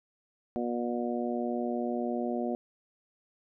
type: harmonic tone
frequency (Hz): 120.2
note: B2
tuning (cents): -46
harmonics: 2 / 3 / 4 / 5 / 6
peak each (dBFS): -32 / -35 / -39 / -37 / -38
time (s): 0.56-2.55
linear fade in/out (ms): 0
effects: none